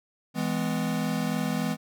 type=chord; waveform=square; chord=E major; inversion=none; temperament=equal with one note detuned; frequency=164.81 / 207.7 / 251.5 Hz; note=E3 / G#3 / B3; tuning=0 / 0 / +32 cents; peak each=-31 dBFS; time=0.34-1.77 s; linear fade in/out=50 ms; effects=none